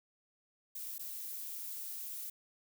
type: noise with dropouts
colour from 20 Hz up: violet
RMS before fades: -43 dBFS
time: 0.75-2.3 s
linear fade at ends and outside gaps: 5 ms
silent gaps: 0.983-0.993 s
effects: none